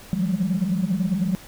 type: tone cluster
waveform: sine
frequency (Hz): 163.2 / 177.1 / 187.1 / 205.3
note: E3 / F3 / F#3 / G#3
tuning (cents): -17 / +24 / +20 / -20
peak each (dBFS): -29 / -24 / -23 / -25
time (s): 0.13-1.35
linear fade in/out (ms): 0
effects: tanh soft clip ceiling -14 dBFS + pink hiss -44 dBFS RMS until 1.47 s